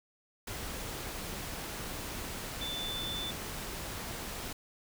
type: tone in noise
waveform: sine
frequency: 3520 Hz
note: A7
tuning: in tune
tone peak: -36 dBFS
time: 2.61-3.31 s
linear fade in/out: 5 ms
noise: pink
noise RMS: -40 dBFS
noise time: 0.47-4.53 s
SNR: +1 dB
effects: none